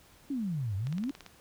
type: exponential two-way sweep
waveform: sine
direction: down then up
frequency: 293.7 to 92.5 to 292.5 Hz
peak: -30 dBFS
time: 0.3-1.11 s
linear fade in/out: 5 ms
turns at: 0.76 s
type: click train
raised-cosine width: 0.2 ms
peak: -28 dBFS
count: 8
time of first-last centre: 0.87-1.263 s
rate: 17.8 Hz
effects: pink hiss -59 dBFS RMS until 1.4 s